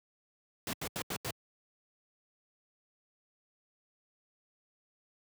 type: noise bursts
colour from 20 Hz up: pink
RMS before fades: -36 dBFS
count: 5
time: 0.67-1.308 s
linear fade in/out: 2 ms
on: 62 ms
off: 82 ms
effects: high-pass 100 Hz 12 dB/octave